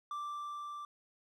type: tone with level ramp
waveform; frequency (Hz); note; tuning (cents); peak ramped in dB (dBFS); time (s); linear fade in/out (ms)
triangle; 1174.7; D6; 0; -35 to -40; 0.11-0.85; 2
effects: none